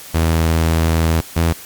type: tone pair in turn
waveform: sawtooth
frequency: 81.5 / 83.16 Hz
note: E2 / E2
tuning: -19 / +16 cents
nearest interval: unison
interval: 35 cents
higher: second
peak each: -9 dBFS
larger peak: neither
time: 0.14-1.21 / 1.36-1.53 s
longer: first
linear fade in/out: 10 ms
effects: white hiss -36 dBFS RMS until 1.65 s + Opus 48 kbps